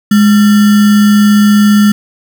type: tone with sample-and-hold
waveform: sine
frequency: 207.7 Hz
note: G#3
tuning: in tune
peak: -3 dBFS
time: 0.11-1.92 s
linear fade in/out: 5 ms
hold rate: 1575 Hz
effects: none